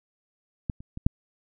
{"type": "clicks", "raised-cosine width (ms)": 5, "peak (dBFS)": [-15, -30, -23, -6], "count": 4, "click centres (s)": [0.698, 0.805, 0.974, 1.065], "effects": []}